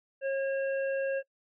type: harmonic tone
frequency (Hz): 543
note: C#5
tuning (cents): -36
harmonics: 1 / 3 / 5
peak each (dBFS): -28 / -38 / -45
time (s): 0.21-1.23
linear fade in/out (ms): 50
effects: noise-tail reverb RT60 0.1 s tail -26 dB re dry